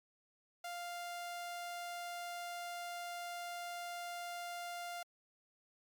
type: tone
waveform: sawtooth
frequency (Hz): 698.5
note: F5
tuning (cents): 0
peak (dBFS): -38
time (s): 0.64-5.03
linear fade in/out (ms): 5
effects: MP3 96 kbps